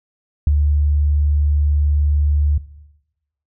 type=tone with ADSR envelope; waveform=sine; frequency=73.42 Hz; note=D2; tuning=in tune; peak=-7 dBFS; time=0.47-2.58 s; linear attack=3 ms; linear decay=11 ms; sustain=-5 dB; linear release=5 ms; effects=noise-tail reverb RT60 0.9 s tail -17 dB re dry